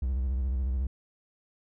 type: tone with vibrato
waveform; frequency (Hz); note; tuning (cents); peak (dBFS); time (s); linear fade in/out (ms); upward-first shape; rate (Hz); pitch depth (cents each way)
triangle; 64.6; C2; -21; -24; 0.02-0.87; 5; square; 14; 99
effects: none